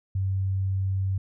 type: tone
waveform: sine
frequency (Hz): 95.9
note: G2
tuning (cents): -37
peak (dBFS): -23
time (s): 0.15-1.18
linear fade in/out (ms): 5
effects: none